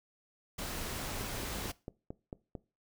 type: noise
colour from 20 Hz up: pink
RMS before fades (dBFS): -39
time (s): 0.58-1.72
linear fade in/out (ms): 10
type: click train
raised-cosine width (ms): 2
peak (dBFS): -27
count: 7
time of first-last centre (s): 1.21-2.552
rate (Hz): 4.47
effects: noise-tail reverb RT60 0.3 s tail -20 dB re dry